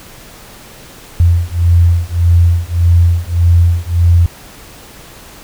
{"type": "beating tone pair", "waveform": "sine", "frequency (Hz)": [85.1, 86.8], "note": ["F2", "F2"], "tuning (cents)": [-44, -10], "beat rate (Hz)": 1.7, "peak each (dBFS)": -10, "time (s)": [1.2, 4.26], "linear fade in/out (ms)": 0, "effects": ["pink hiss -36 dBFS RMS until 5.43 s"]}